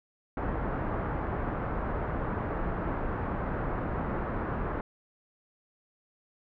pink low-pass noise, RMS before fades -32 dBFS, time 0.37-4.81 s, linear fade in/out 2 ms, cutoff 1500 Hz, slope 24 dB/octave, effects none

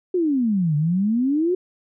sine exponential two-way sweep, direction down then up, 375.2 to 144.6 to 375.2 Hz, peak -17 dBFS, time 0.14-1.55 s, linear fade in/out 5 ms, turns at 0.76 s, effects none

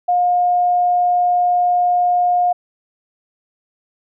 sine tone, 713 Hz, F5, 36 cents sharp, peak -12 dBFS, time 0.08-2.53 s, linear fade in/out 10 ms, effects none

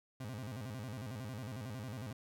30% pulse tone with vibrato, 116.54 Hz, A#2, in tune, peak -39 dBFS, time 0.2-2.13 s, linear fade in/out 5 ms, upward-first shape square, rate 11 Hz, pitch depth 200 cents each way, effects none

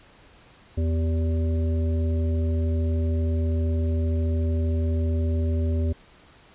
harmonic tone with a mistuned harmonic, 82.41 Hz, E2, in tune, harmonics 1 / 3 / 5 / 7, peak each -21 / -31 / -35 / -38 dBFS, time 0.77-5.93 s, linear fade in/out 10 ms, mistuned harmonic 5, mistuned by -92 cents, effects pink hiss -53 dBFS RMS until 6.54 s + resampled to 8000 Hz

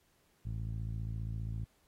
10% pulse tone with low-pass filter, 55 Hz, A1, in tune, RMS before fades -38 dBFS, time 0.45-1.65 s, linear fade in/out 10 ms, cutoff 110 Hz, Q 1.7, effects pink hiss -72 dBFS RMS until 1.87 s + AAC 48 kbps

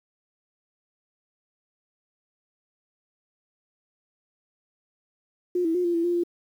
sine tone with pitch steps, 356.8 / 327 / 358.3 / 345.3 / 335.2 / 349.2 / 346 Hz, F4 / E4 / F4 / F4 / E4 / F4 / F4, +37 / -14 / +44 / -20 / +29 / 0 / -16 cents, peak -21 dBFS, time 5.55-6.236 s, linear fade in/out 5 ms, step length 98 ms, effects 9-bit

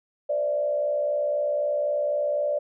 sine tone with frequency modulation, 587.3 Hz, D5, in tune, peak -22 dBFS, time 0.29-2.59 s, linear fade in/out 10 ms, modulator 63.9 Hz, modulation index 0.68, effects none

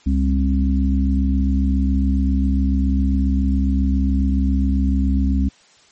harmonic tone, 67.3 Hz, C2, 49 cents sharp, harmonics 1 / 3 / 4, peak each -16 / -21 / -22 dBFS, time 0.06-5.49 s, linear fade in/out 10 ms, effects white hiss -52 dBFS RMS until 5.91 s + MP3 32 kbps

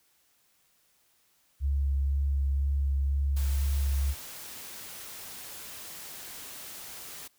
sine tone with vibrato, 69.3 Hz, C#2, in tune, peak -24 dBFS, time 1.6-4.15 s, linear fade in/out 50 ms, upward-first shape sine, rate 2 Hz, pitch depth 15 cents each way
white noise, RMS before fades -43 dBFS, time 3.36-7.28 s, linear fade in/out 10 ms
effects white hiss -68 dBFS RMS until 7.38 s

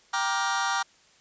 sawtooth chord, G minor seventh, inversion none, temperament just, 784 / 940.8 / 1176 / 1411.2 Hz, G5 / Bb5 / D6 / F6, 0 / +16 / +2 / +18 cents, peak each -26 dBFS, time 0.13-0.83 s, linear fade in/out 10 ms, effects white hiss -59 dBFS RMS until 1.2 s + resampled to 16000 Hz

